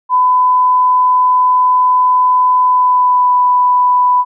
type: tone with pitch glide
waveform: sine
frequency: 1004 to 993 Hz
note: B5 to B5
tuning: +28 to +9 cents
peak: -7 dBFS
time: 0.09-4.25 s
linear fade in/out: 50 ms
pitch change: -19 cents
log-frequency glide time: 2.64-3.33 s
effects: none